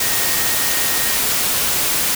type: tone in noise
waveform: sine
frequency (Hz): 1864.7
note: A#6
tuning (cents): 0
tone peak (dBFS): -28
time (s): 0.01-1.17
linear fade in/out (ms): 5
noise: white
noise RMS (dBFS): -18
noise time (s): 0-2.15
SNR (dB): -13
effects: none

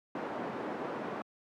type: band-pass noise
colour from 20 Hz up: pink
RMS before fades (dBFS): -38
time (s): 0.15-1.22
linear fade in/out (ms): 2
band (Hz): 230 to 1100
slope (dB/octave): 12
effects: high-pass 150 Hz 12 dB/octave

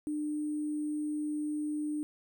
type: tone with sample-and-hold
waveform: sine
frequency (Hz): 300.3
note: D4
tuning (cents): +39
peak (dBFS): -31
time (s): 0.07-2.03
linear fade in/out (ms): 0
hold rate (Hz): 8820
effects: none

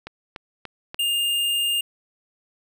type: click train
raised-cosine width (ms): 0.3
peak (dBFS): -18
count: 4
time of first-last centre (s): 0.07-0.945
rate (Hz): 3.43
type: tone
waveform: square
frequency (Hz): 2817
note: F7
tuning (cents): +14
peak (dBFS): -21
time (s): 0.99-1.81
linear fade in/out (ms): 5
effects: none

